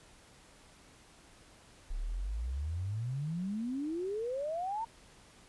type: exponential sweep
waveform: sine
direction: up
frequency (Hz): 32.27 to 932.3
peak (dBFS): -33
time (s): 1.9-4.85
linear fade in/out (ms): 10
effects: pink hiss -59 dBFS RMS until 5.48 s + resampled to 24000 Hz